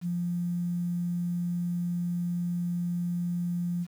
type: tone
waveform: sine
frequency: 174.61 Hz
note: F3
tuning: in tune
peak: -27 dBFS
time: 0.01-3.87 s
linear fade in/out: 50 ms
effects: 9-bit